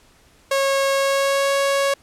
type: tone with pitch glide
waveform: sawtooth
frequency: 547 to 554.3 Hz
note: C#5 to C#5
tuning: -23 to 0 cents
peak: -13 dBFS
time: 0.51-1.94 s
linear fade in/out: 5 ms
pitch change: +23 cents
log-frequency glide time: 0.92-1.52 s
effects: pink hiss -54 dBFS RMS until 2.02 s + low-pass 11000 Hz 12 dB/octave